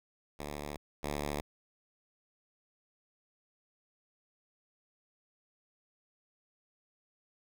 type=tone pair in turn; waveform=5% pulse; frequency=73.42 / 73.14 Hz; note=D2 / D2; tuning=0 / -7 cents; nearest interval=unison; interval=7 cents; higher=first; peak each=-28 / -23 dBFS; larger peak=second; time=0.39-0.77 / 1.03-1.41 s; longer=neither; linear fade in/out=5 ms; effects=none